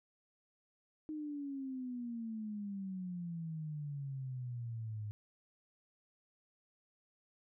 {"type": "exponential sweep", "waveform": "sine", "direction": "down", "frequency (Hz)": [311.1, 103.83], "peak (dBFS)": -39, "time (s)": [1.09, 5.11], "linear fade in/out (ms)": 0, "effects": []}